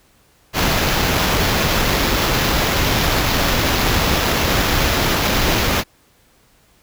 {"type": "noise with sample-and-hold", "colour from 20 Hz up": "pink", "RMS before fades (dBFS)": -17, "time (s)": [0.53, 5.84], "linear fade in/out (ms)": 50, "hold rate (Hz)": 8820, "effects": ["pink hiss -55 dBFS RMS until 6.82 s"]}